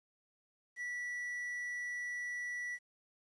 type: tone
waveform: triangle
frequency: 1950 Hz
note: B6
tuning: 23 cents flat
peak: -36 dBFS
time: 0.76-2.79 s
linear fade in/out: 50 ms
effects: resampled to 22050 Hz + 11-bit